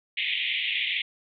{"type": "band-pass noise", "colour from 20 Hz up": "pink", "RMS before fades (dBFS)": -28, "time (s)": [0.17, 1.02], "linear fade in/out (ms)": 5, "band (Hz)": [2000, 3600], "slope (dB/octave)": 96, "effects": []}